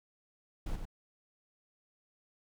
brown noise with echo, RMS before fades -35 dBFS, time 0.66-0.76 s, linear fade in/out 5 ms, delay 94 ms, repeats 1, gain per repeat -6 dB, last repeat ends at 0.854 s, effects none

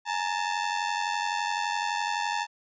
sawtooth ring-modulated tone, 884 Hz, A5, 8 cents sharp, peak -20 dBFS, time 0.05-2.47 s, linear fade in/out 50 ms, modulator 45.9 Hz, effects resampled to 16000 Hz

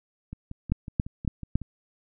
two click trains, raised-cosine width 5 ms, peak -24 / -10 dBFS, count 8 / 4, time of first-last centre 0.33-1.617 / 0.72-1.556 s, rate 5.44 / 3.59 Hz, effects none

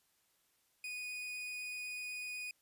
40% pulse tone, 2477 Hz, D#7, 8 cents flat, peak -40 dBFS, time 0.84-2.51 s, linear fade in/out 2 ms, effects white hiss -75 dBFS RMS until 2.61 s + resampled to 32000 Hz

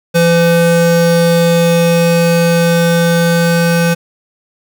square tone pair together, 169.2 / 507.5 Hz, E3 / B4, +45 / +47 cents, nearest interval octave + perfect fifth, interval 1902 cents, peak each -11 / -13 dBFS, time 0.14-3.95 s, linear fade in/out 20 ms, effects none

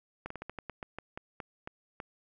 slowing click train, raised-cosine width 0.5 ms, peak -24 dBFS, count 13, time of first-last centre 0.26-2.002 s, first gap 44 ms, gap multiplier 1.2, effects none

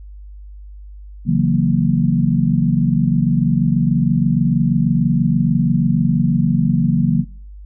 sine chord, F# dominant seventh, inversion second, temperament equal, 138.59 / 164.81 / 185 / 233.1 Hz, C#3 / E3 / F#3 / A#3, 0 / 0 / 0 / 0 cents, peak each -18 dBFS, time 1.25-7.25 s, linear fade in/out 50 ms, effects noise-tail reverb RT60 0.5 s tail -23 dB re dry + added 50 Hz sine -33 dBFS peak until 7.65 s

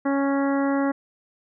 harmonic tone, 277.2 Hz, C#4, in tune, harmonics 1 / 2 / 3 / 4 / 5 / 6 / 7, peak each -21 / -27 / -31 / -33 / -35 / -37 / -38 dBFS, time 0.05-0.92 s, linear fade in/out 10 ms, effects none

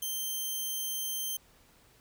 5% pulse tone, 3136 Hz, G7, in tune, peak -24 dBFS, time 0.02-1.37 s, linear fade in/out 5 ms, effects pink hiss -62 dBFS RMS until 2 s

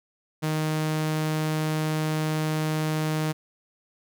sawtooth tone, 155.56 Hz, D#3, in tune, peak -20 dBFS, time 0.42-3.33 s, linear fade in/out 20 ms, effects none

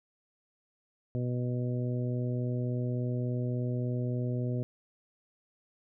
harmonic tone, 123.5 Hz, B2, in tune, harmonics 1 / 2 / 3 / 4 / 5, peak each -30 / -36 / -40 / -42 / -44 dBFS, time 1.15-4.63 s, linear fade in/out 0 ms, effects none

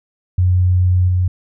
sine tone with level steps, 90.8 Hz, F#2, 32 cents flat, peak -10 / -12 dBFS, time 0.38-1.28 s, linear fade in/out 5 ms, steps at 1.08 s, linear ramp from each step 5 ms, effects none

